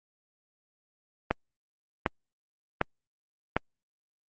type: click train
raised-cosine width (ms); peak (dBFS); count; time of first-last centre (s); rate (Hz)
0.5; -8; 4; 1.31-3.566; 1.33
effects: Opus 32 kbps